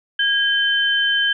sine tone pair together, 1633 / 3083 Hz, G#6 / G7, -30 / -29 cents, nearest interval major seventh, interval 1101 cents, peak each -18 dBFS, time 0.19-1.33 s, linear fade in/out 5 ms, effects none

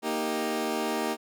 20% pulse chord, Eb major, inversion second, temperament equal, 233.1 / 311.1 / 392 Hz, Bb3 / Eb4 / G4, 0 / 0 / 0 cents, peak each -27 dBFS, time 0.02-1.17 s, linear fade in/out 50 ms, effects none

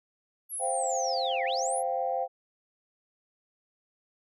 sine linear two-way sweep, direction down then up, 11500 to 1741 to 11500 Hz, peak -32 dBFS, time 0.49-1.83 s, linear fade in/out 50 ms, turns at 1.45 s
sine chord, C suspended fourth, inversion none, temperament equal, 523.3 / 698.5 / 784 Hz, C5 / F5 / G5, 0 / 0 / 0 cents, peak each -31 dBFS, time 0.59-2.28 s, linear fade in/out 50 ms
effects tanh soft clip ceiling -16 dBFS

